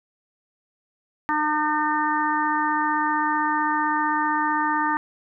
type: harmonic tone with a mistuned harmonic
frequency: 302.6 Hz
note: D#4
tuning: 48 cents flat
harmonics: 1 / 3 / 4 / 5 / 6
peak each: -28 / -23 / -26 / -31 / -28 dBFS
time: 1.29-4.97 s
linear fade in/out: 0 ms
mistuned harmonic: 5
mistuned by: +20 cents
effects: none